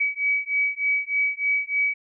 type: beating tone pair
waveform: sine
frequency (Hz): 2274 / 2277.3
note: C#7 / C#7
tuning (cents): +44 / +46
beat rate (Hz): 3.3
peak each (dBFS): -24 / -24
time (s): 0-1.94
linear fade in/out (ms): 10
effects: none